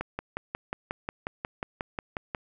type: click train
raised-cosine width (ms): 0.5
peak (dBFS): -16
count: 14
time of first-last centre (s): 0.01-2.348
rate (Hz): 5.56
effects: none